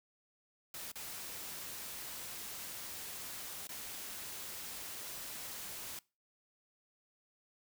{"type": "noise with dropouts", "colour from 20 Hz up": "white", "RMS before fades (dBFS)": -45, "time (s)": [0.74, 5.99], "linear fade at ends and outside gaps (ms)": 2, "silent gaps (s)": [[0.918, 0.956], [3.671, 3.691]], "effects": ["noise-tail reverb RT60 0.3 s tail -23 dB re dry"]}